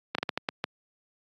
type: slowing click train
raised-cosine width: 0.3 ms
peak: -11 dBFS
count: 7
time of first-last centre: 0.15-0.641 s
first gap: 34 ms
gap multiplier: 1.35
effects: high-pass 150 Hz 12 dB/octave + AAC 48 kbps